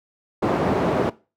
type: band-pass noise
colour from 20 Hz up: white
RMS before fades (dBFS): -21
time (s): 0.42-1.1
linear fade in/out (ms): 10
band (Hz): 130 to 560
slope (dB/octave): 12
effects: noise-tail reverb RT60 0.3 s tail -19 dB re dry